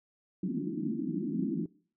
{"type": "band-pass noise", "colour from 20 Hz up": "white", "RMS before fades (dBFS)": -33, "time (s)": [0.43, 1.66], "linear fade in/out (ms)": 5, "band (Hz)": [160, 340], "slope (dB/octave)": 96, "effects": ["noise-tail reverb RT60 0.5 s tail -23 dB re dry"]}